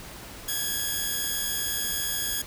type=tone cluster; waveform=5% pulse; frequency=1617 / 1696 / 3338 Hz; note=G#6 / G#6 / G#7; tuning=-47 / +36 / +8 cents; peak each=-22 dBFS; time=0.48-2.42 s; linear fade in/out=5 ms; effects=pink hiss -42 dBFS RMS until 2.46 s